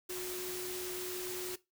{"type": "tone in noise", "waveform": "sine", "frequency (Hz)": 364.1, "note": "F#4", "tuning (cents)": -28, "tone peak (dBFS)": -40, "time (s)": [0.09, 1.56], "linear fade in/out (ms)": 10, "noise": "white", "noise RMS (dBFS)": -42, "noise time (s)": [0.09, 1.56], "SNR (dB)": -1, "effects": ["noise-tail reverb RT60 0.2 s tail -18 dB re dry"]}